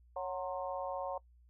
harmonic tone with a mistuned harmonic, 184.4 Hz, F#3, 6 cents flat, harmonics 3 / 4 / 5 / 6, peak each -39 / -41 / -43 / -45 dBFS, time 0.16-1.18 s, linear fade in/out 5 ms, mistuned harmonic 6, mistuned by -70 cents, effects noise-tail reverb RT60 0.1 s tail -22 dB re dry + added 60 Hz sine -60 dBFS peak until 1.49 s

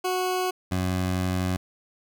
20% pulse tone pair in turn, 367.8 / 91.95 Hz, F#4 / F#2, -10 / -10 cents, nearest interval 2 octaves, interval 2400 cents, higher first, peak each -19 dBFS, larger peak neither, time 0.04-0.51 / 0.71-1.57 s, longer second, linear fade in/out 10 ms, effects none

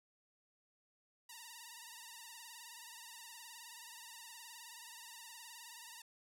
5% pulse tone with vibrato, 932.3 Hz, A#5, in tune, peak -39 dBFS, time 1.29-6.02 s, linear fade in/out 5 ms, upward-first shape triangle, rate 19 Hz, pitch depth 100 cents each way, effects none

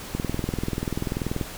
click train, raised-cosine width 3 ms, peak -13 dBFS, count 27, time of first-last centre 0.15-1.412 s, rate 20.6 Hz, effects pink hiss -38 dBFS RMS until 1.57 s

